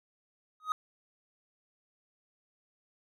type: tone with exponential growth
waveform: triangle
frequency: 1255 Hz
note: D#6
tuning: 15 cents sharp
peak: -22 dBFS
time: 0.6-0.72 s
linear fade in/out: 1 ms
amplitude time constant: 25 ms
effects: none